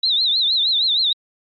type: tone with vibrato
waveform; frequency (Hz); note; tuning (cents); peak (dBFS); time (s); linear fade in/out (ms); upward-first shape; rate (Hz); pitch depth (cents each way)
sine; 3850; B7; -45; -15; 0.03-1.13; 5; triangle; 6.4; 180
effects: Opus 48 kbps